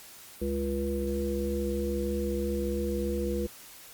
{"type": "harmonic tone with a mistuned harmonic", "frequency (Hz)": 69.3, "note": "C#2", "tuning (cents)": 0, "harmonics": [1, 3, 5, 7], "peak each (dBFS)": [-33, -33, -33, -33], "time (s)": [0.41, 3.47], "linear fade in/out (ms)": 10, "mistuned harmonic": 3, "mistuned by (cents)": -26, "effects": ["white hiss -49 dBFS RMS until 3.93 s", "Opus 48 kbps"]}